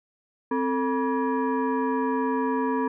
sine tone with frequency modulation, 261.6 Hz, C4, in tune, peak -22 dBFS, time 0.51-2.88 s, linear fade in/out 5 ms, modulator 707 Hz, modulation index 1.2, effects none

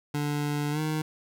25% pulse tone with pitch glide, 146.7 to 155.06 Hz, D3 to D#3, -2 to -6 cents, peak -23 dBFS, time 0.14-1.02 s, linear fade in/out 5 ms, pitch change +96 cents, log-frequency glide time 0.71-0.8 s, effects none

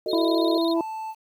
sine chord, D# diminished, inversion first, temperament equal with one note detuned, 370 / 440 / 616.5 Hz, F#4 / A4 / D#5, 0 / 0 / -16 cents, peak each -29 dBFS, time 0.06-0.58 s, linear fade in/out 2 ms
triangle tone with vibrato, 3951 Hz, B7, in tune, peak -30 dBFS, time 0.08-0.74 s, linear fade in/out 10 ms, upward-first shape square, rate 15 Hz, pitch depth 110 cents each way
harmonic tone, 332.4 Hz, E4, 15 cents sharp, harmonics 1 / 2 / 3, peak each -21 / -27 / -31 dBFS, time 0.13-0.81 s, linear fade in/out 2 ms
triangle tone, 880 Hz, A5, in tune, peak -28 dBFS, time 0.75-1.15 s, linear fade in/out 50 ms
effects 9-bit

